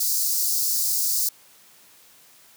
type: high-pass noise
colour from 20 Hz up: white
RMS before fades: -23 dBFS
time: 0-1.29 s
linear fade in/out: 5 ms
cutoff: 4500 Hz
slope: 48 dB/octave
effects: white hiss -53 dBFS RMS until 2.56 s + high-pass 100 Hz 12 dB/octave